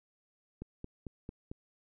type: click train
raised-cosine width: 3 ms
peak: -28 dBFS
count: 5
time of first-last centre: 0.62-1.515 s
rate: 4.47 Hz
effects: none